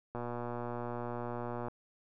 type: click train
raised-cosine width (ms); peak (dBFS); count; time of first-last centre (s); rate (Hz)
1; -25; 185; 0.15-1.683; 120
effects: none